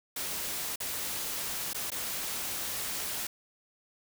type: noise with dropouts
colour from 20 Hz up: white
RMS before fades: -35 dBFS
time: 0.16-3.27 s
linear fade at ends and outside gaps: 5 ms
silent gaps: 0.759-0.802 / 1.733-1.745 / 1.904-1.917 s
effects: none